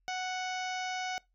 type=harmonic tone; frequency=740 Hz; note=F#5; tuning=in tune; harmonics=1 / 2 / 3 / 4 / 5 / 6 / 7 / 8 / 9; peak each=-35 / -41 / -41 / -45 / -49 / -51 / -47 / -48 / -55 dBFS; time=0.08-1.18 s; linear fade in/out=0 ms; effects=noise-tail reverb RT60 0.2 s tail -23 dB re dry + added 43 Hz sine -70 dBFS peak until 1.34 s